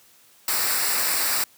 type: noise with comb filter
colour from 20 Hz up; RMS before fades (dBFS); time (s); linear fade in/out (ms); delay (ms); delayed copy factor
white; -23; 0.48-1.44; 2; 0.31; -0.65
effects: white hiss -55 dBFS RMS until 1.57 s + high-pass 100 Hz 12 dB/octave